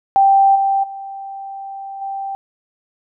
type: tone with level steps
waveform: sine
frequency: 784 Hz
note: G5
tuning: in tune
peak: -8 / -13 / -27 / -22 dBFS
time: 0.16-2.35 s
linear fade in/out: 0 ms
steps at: 0.55 / 0.83 / 2.01 s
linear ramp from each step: 10 ms
effects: none